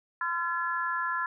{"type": "harmonic tone", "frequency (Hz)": 341.4, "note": "F4", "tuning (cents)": -39, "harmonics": [3, 4, 5], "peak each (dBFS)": [-32, -32, -32], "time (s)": [0.21, 1.26], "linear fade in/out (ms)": 2, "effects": []}